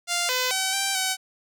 5% pulse tone with pitch steps, 698 / 506 / 762 / 782 / 757 Hz, F5 / B4 / G5 / G5 / F#5, -1 / +42 / -49 / -4 / +39 cents, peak -11 dBFS, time 0.07-1.17 s, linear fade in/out 50 ms, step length 220 ms, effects none

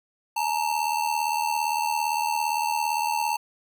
square ring-modulated tone, 893 Hz, A5, 25 cents sharp, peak -21 dBFS, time 0.36-3.37 s, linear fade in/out 10 ms, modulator 38.8 Hz, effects none

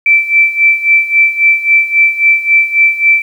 sine tone with tremolo, 2331 Hz, D7, 14 cents flat, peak -3 dBFS, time 0.06-3.22 s, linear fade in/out 2 ms, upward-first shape sine, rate 3.7 Hz, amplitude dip 80%, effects 7-bit

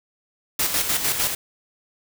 white noise with tremolo, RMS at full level -21 dBFS, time 0.59-1.35 s, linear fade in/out 5 ms, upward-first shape square, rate 6.6 Hz, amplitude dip 50%, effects none

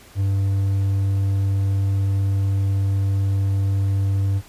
triangle tone, 98 Hz, G2, in tune, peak -15 dBFS, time 0.15-4.42 s, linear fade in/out 50 ms, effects pink hiss -47 dBFS RMS until 4.48 s + resampled to 32000 Hz

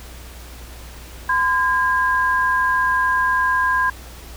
sine tone pair together, 1022 / 1622.3 Hz, C6 / G#6, -41 / -41 cents, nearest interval minor sixth, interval 800 cents, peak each -18 dBFS, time 1.29-3.9 s, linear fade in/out 5 ms, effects added 60 Hz sine -37 dBFS peak until 4.36 s + pink hiss -41 dBFS RMS until 4.36 s

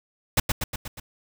pink noise with echo, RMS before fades -19 dBFS, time 0.37-0.4 s, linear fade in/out 5 ms, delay 120 ms, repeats 5, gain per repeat -4 dB, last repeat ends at 1 s, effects none

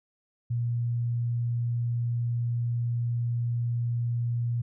sine tone, 118.9 Hz, A#2, 35 cents sharp, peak -25 dBFS, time 0.5-4.62 s, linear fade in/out 10 ms, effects none

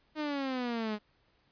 sawtooth exponential sweep, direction down, 311.1 to 207.1 Hz, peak -28 dBFS, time 0.15-0.99 s, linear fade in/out 50 ms, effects pink hiss -70 dBFS RMS until 1.51 s + resampled to 11025 Hz

